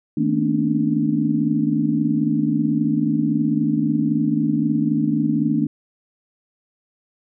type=tone cluster; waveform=sine; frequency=157.5 / 221.5 / 240 / 271.4 / 295.2 Hz; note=D#3 / A3 / B3 / C#4 / D4; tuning=+21 / +12 / -49 / -36 / +9 cents; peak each=-24 / -22 / -25 / -25 / -21 dBFS; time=0.17-5.67 s; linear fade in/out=5 ms; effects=none